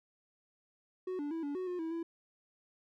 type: tone with pitch steps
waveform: triangle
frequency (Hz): 369.9 / 290.8 / 327.6 / 286.6 / 369.8 / 358.2 / 324.8 / 333.2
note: F#4 / D4 / E4 / D4 / F#4 / F4 / E4 / E4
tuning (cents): 0 / -17 / -11 / -42 / -1 / +44 / -26 / +19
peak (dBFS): -33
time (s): 1.07-2.03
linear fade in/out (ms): 5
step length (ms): 120
effects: none